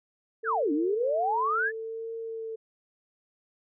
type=tone with vibrato; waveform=sine; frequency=447 Hz; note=A4; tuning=27 cents sharp; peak=-33 dBFS; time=0.43-2.56 s; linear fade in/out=10 ms; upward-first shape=triangle; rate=0.73 Hz; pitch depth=32 cents each way
type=exponential two-way sweep; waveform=sine; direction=down then up; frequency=1793 to 280.1 to 1793 Hz; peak=-24 dBFS; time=0.44-1.72 s; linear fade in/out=50 ms; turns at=0.72 s
effects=none